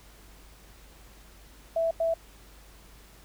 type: tone bursts at uneven times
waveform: sine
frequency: 659.3 Hz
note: E5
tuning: in tune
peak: -23 dBFS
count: 2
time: 1.76-1.91 / 2-2.14 s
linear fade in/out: 5 ms
effects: added 50 Hz sine -52 dBFS peak until 3.24 s + pink hiss -55 dBFS RMS until 3.24 s